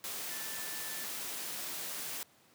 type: tone in noise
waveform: sine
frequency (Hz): 1760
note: A6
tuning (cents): 0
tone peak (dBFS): -48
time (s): 0.31-1.05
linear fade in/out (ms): 0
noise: white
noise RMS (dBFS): -40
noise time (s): 0.04-2.23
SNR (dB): -11
effects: pink hiss -64 dBFS RMS until 2.54 s + high-pass 150 Hz 12 dB/octave